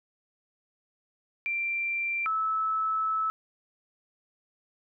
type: tone pair in turn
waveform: sine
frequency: 2360 / 1304 Hz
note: D7 / E6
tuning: +8 / -19 cents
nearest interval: minor seventh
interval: 1027 cents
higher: first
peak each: -27 / -25 dBFS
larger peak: second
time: 1.46-2.26 / 2.26-3.3 s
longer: second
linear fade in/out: 0 ms
effects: none